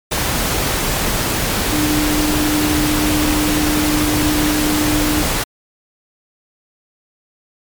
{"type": "tone in noise", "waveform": "sine", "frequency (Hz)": 301.4, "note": "D4", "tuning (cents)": 45, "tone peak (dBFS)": -16, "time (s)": [1.72, 5.23], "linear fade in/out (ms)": 10, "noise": "pink", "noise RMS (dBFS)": -18, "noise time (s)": [0.11, 5.44], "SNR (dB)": -1, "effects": ["MP3 96 kbps"]}